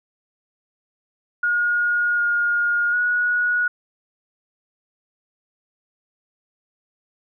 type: tone with pitch steps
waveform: sine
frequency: 1435 / 1424 / 1458 Hz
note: F6 / F6 / F#6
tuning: +47 / +33 / -26 cents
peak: -17 dBFS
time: 1.43-3.68 s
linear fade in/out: 5 ms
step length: 750 ms
effects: none